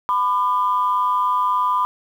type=tone pair together; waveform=sine; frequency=1001.2 / 1200 Hz; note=B5 / D6; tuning=+23 / +37 cents; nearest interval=minor third; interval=314 cents; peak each=-17 / -20 dBFS; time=0.09-1.85 s; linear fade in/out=0 ms; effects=tanh soft clip ceiling -9 dBFS + 8-bit

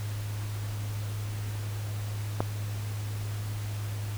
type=click; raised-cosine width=1 ms; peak=-12 dBFS; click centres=2.405 s; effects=added 104 Hz sine -31 dBFS peak until 4.17 s + pink hiss -44 dBFS RMS until 4.17 s

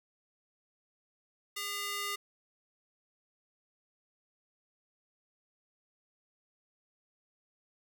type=tone with high-pass filter sweep; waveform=square; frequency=405.5 Hz; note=G#4; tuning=41 cents flat; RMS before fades=-37 dBFS; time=1.56-2.16 s; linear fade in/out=10 ms; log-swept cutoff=2100 to 1300 Hz; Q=0.76; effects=none

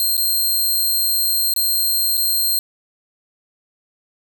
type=tone with dropouts; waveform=5% pulse; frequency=4186 Hz; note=C8; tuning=in tune; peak=-9 dBFS; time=0-2.59 s; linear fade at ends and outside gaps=1 ms; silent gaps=0.169-0.177 / 1.538-1.562 / 2.171-2.176 s; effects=none

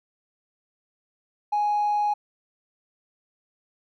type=tone with hard clipping; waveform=sine; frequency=832 Hz; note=G#5; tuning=3 cents sharp; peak=-21 dBFS; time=1.52-2.14 s; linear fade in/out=10 ms; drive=1 dB; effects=none

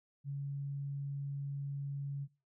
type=tone; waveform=sine; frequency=140.4 Hz; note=C#3; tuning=22 cents sharp; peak=-36 dBFS; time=0.24-2.28 s; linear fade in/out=50 ms; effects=noise-tail reverb RT60 0.3 s tail -21 dB re dry

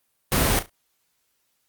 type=noise with echo; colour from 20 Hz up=pink; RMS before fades=-20 dBFS; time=0.32-0.59 s; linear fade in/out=0 ms; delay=35 ms; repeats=3; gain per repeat=-12 dB; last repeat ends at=0.695 s; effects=white hiss -71 dBFS RMS until 1.68 s + Opus 32 kbps

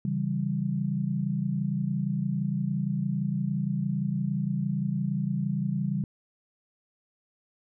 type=chord; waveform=sine; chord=C# diminished; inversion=none; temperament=equal; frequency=138.59 / 164.81 / 196 Hz; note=C#3 / E3 / G3; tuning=0 / 0 / 0 cents; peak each=-30 / -31 / -29 dBFS; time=0.05-6.04 s; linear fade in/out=2 ms; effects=none

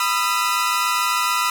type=tone cluster; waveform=sawtooth; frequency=990 / 1241 / 1348 Hz; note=B5 / D#6 / E6; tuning=+4 / -5 / +38 cents; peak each=-19 dBFS; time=0-1.5 s; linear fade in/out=2 ms; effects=none

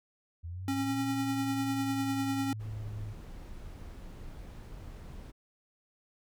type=linear two-way sweep; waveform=sine; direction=up then down; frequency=81.7 to 116.4 to 104.5 Hz; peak=-37 dBFS; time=0.43-3.14 s; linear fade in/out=20 ms; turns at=0.99 s
type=tone with tremolo; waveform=square; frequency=272.1 Hz; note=C#4; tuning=32 cents flat; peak=-29 dBFS; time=0.68-2.53 s; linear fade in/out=2 ms; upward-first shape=triangle; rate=10 Hz; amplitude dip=35%
type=noise; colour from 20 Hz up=brown; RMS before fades=-45 dBFS; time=2.59-5.32 s; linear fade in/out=20 ms
effects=none

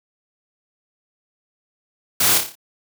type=noise with echo; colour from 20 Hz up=white; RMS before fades=-17 dBFS; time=2.2-2.38 s; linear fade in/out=5 ms; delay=29 ms; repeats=6; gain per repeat=-5 dB; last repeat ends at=2.554 s; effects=none

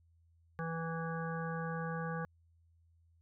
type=harmonic tone; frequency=164.4 Hz; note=E3; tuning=4 cents flat; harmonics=1 / 3 / 5 / 7 / 9 / 10; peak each=-38 / -43 / -46 / -45 / -48 / -47 dBFS; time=0.59-2.25 s; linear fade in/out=0 ms; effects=added 83 Hz sine -65 dBFS peak until 3.21 s

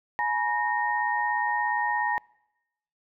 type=tone cluster; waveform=sine; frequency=843 / 960 / 1850 Hz; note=G#5 / B5 / A#6; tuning=+26 / -49 / -14 cents; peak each=-28 dBFS; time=0.19-2.18 s; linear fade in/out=0 ms; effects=noise-tail reverb RT60 0.9 s tail -25 dB re dry

